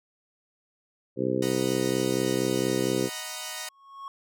harmonic tone, 64.3 Hz, C2, 30 cents flat, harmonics 2 / 3 / 4 / 5 / 6 / 7 / 8, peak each -34 / -33 / -32 / -30 / -29 / -33 / -32 dBFS, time 1.16-3.1 s, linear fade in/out 50 ms
5% pulse chord, B major seventh, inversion first, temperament equal, 622.3 / 740 / 932.3 / 987.8 Hz, D#5 / F#5 / A#5 / B5, 0 / 0 / 0 / 0 cents, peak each -28 dBFS, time 1.42-3.69 s, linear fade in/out 5 ms
triangle tone with exponential growth, 1099 Hz, C#6, 15 cents flat, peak -32 dBFS, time 3.52-4.08 s, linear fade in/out 1 ms, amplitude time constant 120 ms
effects none

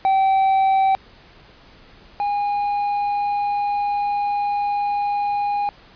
triangle tone pair in turn, 772 / 817.9 Hz, G5 / G#5, -27 / -27 cents, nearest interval minor second, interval 100 cents, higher second, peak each -12 / -17 dBFS, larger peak first, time 0.05-0.95 / 2.2-5.69 s, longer second, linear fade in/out 0 ms, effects pink hiss -48 dBFS RMS until 5.95 s + resampled to 11025 Hz

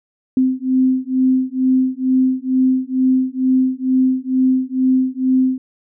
sine beating tone pair, 257.9 / 260.1 Hz, C4 / C4, -25 / -10 cents, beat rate 2.2 Hz, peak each -16 dBFS, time 0.37-5.58 s, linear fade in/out 2 ms, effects none

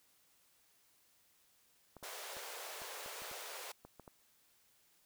clicks, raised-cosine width 1 ms, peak -38 dBFS, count 10, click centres 1.967 / 2.028 / 2.368 / 2.818 / 3.061 / 3.22 / 3.314 / 3.85 / 3.997 / 4.078 s
pink high-pass noise, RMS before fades -47 dBFS, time 2.03-3.72 s, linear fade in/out 5 ms, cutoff 420 Hz, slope 48 dB/octave
effects white hiss -71 dBFS RMS until 5.05 s

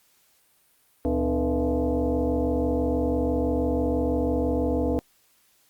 sine tone with frequency modulation, 116.54 Hz, A#2, in tune, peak -21 dBFS, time 1.05-4.99 s, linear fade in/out 0 ms, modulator 187 Hz, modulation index 2.7, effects white hiss -63 dBFS RMS until 5.69 s + Opus 48 kbps

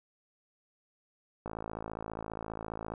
click train, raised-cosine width 1 ms, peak -24 dBFS, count 82, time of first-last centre 1.46-2.938 s, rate 54.8 Hz, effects none

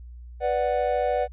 triangle chord, B minor, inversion none, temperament equal, 493.9 / 587.3 / 740 Hz, B4 / D5 / F#5, 0 / 0 / 0 cents, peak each -24 dBFS, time 0.4-1.28 s, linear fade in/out 50 ms, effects added 60 Hz sine -39 dBFS peak until 1.32 s + resampled to 8000 Hz

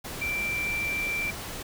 sine tone in noise, 2349 Hz, D7, in tune, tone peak -27 dBFS, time 0.21-1.31 s, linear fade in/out 10 ms, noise pink, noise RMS -37 dBFS, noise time 0.04-1.63 s, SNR +7 dB, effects none

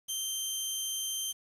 15% pulse tone, 3136 Hz, G7, in tune, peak -25 dBFS, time 0.08-1.33 s, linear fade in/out 20 ms, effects resampled to 32000 Hz + 9-bit

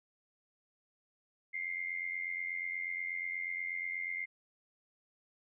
sine tone with amplitude modulation, 2105 Hz, C7, 10 cents sharp, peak -32 dBFS, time 1.53-4.26 s, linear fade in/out 20 ms, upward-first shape sine, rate 88.3 Hz, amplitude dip 75%, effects none

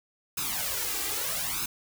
white noise with flanger, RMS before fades -31 dBFS, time 0.37-1.66 s, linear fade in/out 5 ms, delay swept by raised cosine 0.77 to 2.57 ms, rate 0.79 Hz, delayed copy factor +0.9, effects none

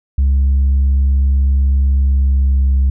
sine tone with pitch glide, 68 to 66.91 Hz, C#2 to C2, -33 to +39 cents, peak -7 dBFS, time 0.18-2.9 s, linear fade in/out 5 ms, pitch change -28 cents, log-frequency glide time 1.94-2.78 s, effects tanh soft clip ceiling -8 dBFS

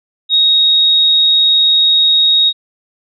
sine tone, 3761 Hz, A#7, 15 cents sharp, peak -7 dBFS, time 0.29-2.53 s, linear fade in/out 50 ms, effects none

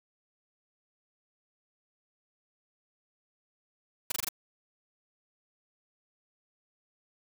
white noise bursts, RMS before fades -31 dBFS, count 5, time 4.1-4.288 s, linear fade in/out 5 ms, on 20 ms, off 22 ms, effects none

